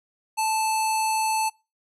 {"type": "tone with low-pass filter", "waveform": "square", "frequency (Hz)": 877, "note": "A5", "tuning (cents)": -6, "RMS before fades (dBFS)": -24, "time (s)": [0.37, 1.5], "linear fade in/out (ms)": 20, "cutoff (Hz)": 10000, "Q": 2.3, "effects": ["noise-tail reverb RT60 0.3 s tail -26 dB re dry"]}